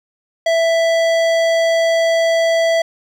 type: tone with hard clipping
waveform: sine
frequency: 661 Hz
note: E5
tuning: 5 cents sharp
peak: -14 dBFS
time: 0.46-2.82 s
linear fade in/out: 5 ms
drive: 15 dB
effects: none